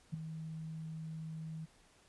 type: tone with ADSR envelope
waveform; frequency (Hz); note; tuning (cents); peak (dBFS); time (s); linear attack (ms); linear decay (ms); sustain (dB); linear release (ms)
sine; 159.3; D#3; +41; -32; 0.12-1.66; 21; 6; -9; 17
effects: pink hiss -66 dBFS RMS until 2.08 s + resampled to 24000 Hz